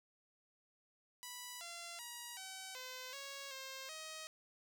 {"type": "tone with pitch steps", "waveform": "5% pulse", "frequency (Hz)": [984, 686, 957, 762, 511, 553, 531, 630], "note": ["B5", "F5", "A#5", "G5", "C5", "C#5", "C5", "D#5"], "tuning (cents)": [-7, -31, 45, -49, -41, -4, 25, 21], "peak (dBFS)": -35, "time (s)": [1.23, 4.27], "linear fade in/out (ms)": 0, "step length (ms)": 380, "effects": []}